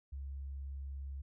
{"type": "tone", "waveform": "sine", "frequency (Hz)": 68.6, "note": "C#2", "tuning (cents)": -17, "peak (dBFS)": -40, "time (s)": [0.12, 1.22], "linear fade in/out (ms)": 10, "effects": []}